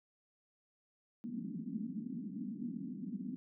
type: band-pass noise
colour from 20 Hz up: pink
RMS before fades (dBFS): -42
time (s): 1.24-3.36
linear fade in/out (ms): 0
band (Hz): 190 to 260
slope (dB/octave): 48
effects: none